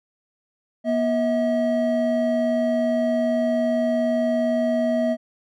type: tone pair together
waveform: triangle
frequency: 240.5 / 642 Hz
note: B3 / E5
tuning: -46 / -46 cents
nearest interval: octave + perfect fourth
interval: 1700 cents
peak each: -20 / -19 dBFS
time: 0.84-5.17 s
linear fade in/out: 50 ms
effects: none